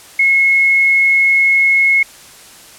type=tone; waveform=sine; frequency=2174 Hz; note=C#7; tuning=34 cents flat; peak=-8 dBFS; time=0.19-2.03 s; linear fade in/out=5 ms; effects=white hiss -39 dBFS RMS until 2.78 s + low-pass 11000 Hz 12 dB/octave